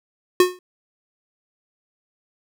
square tone with exponential decay, 362.7 Hz, F#4, 34 cents flat, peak -9 dBFS, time 0.4-0.59 s, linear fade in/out 2 ms, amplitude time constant 40 ms, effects none

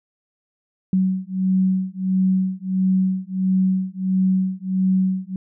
sine beating tone pair, 187.1 / 188.6 Hz, F#3 / F#3, +20 / +33 cents, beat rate 1.5 Hz, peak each -20 dBFS, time 0.93-5.36 s, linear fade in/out 2 ms, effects none

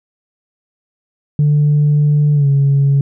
sine tone with pitch glide, 147.8 to 139.5 Hz, D3 to C#3, +11 to +11 cents, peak -7 dBFS, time 1.39-3.01 s, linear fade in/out 2 ms, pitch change -100 cents, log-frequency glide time 2.34-2.47 s, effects tanh soft clip ceiling -6 dBFS

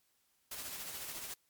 white noise with tremolo, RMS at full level -42 dBFS, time 0.51-1.34 s, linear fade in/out 5 ms, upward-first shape sine, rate 14 Hz, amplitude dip 40%, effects white hiss -75 dBFS RMS until 1.49 s + MP3 96 kbps

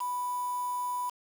sine tone with quantisation, 988 Hz, B5, in tune, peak -30 dBFS, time 0-1.1 s, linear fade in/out 10 ms, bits 7, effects none

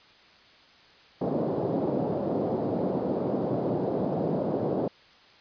white band-pass noise, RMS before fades -28 dBFS, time 1.21-4.88 s, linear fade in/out 5 ms, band 130 to 600 Hz, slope 24 dB/octave, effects white hiss -55 dBFS RMS until 5.4 s + resampled to 11025 Hz

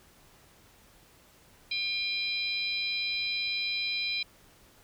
harmonic tone with a mistuned harmonic, 799 Hz, G5, 33 cents sharp, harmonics 3 / 4 / 5 / 6, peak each -32 / -41 / -32 / -41 dBFS, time 1.71-4.23 s, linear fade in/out 5 ms, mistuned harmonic 6, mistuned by +71 cents, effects pink hiss -59 dBFS RMS until 4.83 s

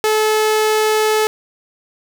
sawtooth tone, 431.8 Hz, A4, 33 cents flat, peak -9 dBFS, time 0.04-1.27 s, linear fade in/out 0 ms, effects none

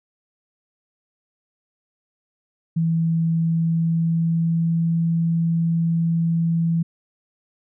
sine tone with pitch glide, 164.4 to 166.21 Hz, E3 to E3, -4 to +15 cents, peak -17 dBFS, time 2.76-6.83 s, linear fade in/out 10 ms, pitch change +19 cents, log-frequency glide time 3.31-4.98 s, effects none

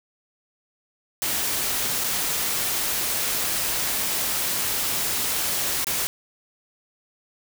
white noise with dropouts, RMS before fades -25 dBFS, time 1.22-6.07 s, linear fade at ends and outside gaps 0 ms, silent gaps 2.038-2.043 / 5.845-5.869 s, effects none

